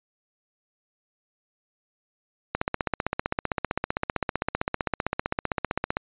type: click train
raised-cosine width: 0.5 ms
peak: -9 dBFS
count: 54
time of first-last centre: 2.55-5.969 s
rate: 15.5 Hz
effects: resampled to 8000 Hz